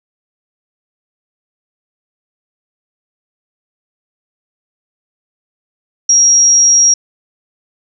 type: tone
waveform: sine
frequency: 5650 Hz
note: F8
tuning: 19 cents sharp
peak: -5 dBFS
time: 6.09-6.94 s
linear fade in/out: 5 ms
effects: none